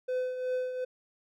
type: tone with tremolo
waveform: triangle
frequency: 507 Hz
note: B4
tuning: 45 cents sharp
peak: -25 dBFS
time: 0.08-0.85 s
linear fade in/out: 10 ms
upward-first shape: triangle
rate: 2.7 Hz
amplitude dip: 60%
effects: none